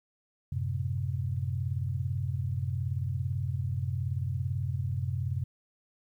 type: chord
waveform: sine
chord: F# diminished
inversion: none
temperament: equal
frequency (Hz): 92.5 / 110 / 130.81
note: F#2 / A2 / C3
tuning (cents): 0 / 0 / 0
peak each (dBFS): -32 / -37 / -32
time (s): 0.52-5.44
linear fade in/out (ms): 5
effects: 11-bit